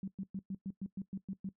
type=tone bursts; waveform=sine; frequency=192.1 Hz; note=G3; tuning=35 cents flat; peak=-36 dBFS; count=10; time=0.03-1.49 s; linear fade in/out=2 ms; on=47 ms; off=110 ms; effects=noise-tail reverb RT60 0.1 s tail -18 dB re dry